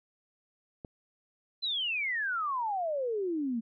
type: click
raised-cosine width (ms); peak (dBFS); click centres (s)
2; -28; 0.848
type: exponential sweep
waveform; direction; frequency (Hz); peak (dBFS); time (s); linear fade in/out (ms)
sine; down; 4113 to 220; -29; 1.62-3.61; 20
effects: none